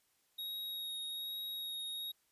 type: tone with vibrato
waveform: square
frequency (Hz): 3771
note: A#7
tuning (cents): +19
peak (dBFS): -40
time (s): 0.38-2.12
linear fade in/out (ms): 10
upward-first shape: sine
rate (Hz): 1.2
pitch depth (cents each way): 11
effects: white hiss -75 dBFS RMS until 2.31 s + resampled to 32000 Hz